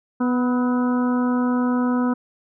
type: harmonic tone with a mistuned harmonic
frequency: 247.4 Hz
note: B3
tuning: 3 cents sharp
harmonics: 1 / 2 / 3 / 4 / 5 / 6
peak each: -18 / -29 / -34 / -30 / -32 / -36 dBFS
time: 0.2-2.14 s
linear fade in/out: 10 ms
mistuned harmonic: 5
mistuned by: +49 cents
effects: none